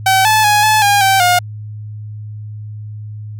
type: tone with pitch steps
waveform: sawtooth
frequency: 765 / 867 / 835 / 862 / 811 / 775 / 714 Hz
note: G5 / A5 / G#5 / A5 / G#5 / G5 / F5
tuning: -42 / -26 / +9 / -36 / -41 / -20 / +38 cents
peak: -5 dBFS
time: 0.06-1.39 s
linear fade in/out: 5 ms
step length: 190 ms
effects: added 106 Hz sine -25 dBFS peak until 3.39 s